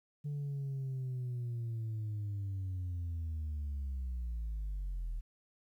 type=linear sweep; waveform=sine; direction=down; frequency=146.83 to 38.67 Hz; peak=-33 dBFS; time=0.24-5.21 s; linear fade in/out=20 ms; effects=tanh soft clip ceiling -34 dBFS + 12-bit